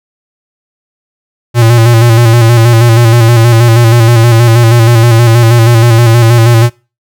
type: tone with vibrato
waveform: square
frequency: 116.54 Hz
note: A#2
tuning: in tune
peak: -3 dBFS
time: 1.54-6.7 s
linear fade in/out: 50 ms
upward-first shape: square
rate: 6.3 Hz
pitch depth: 46 cents each way
effects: noise-tail reverb RT60 0.3 s tail -22 dB re dry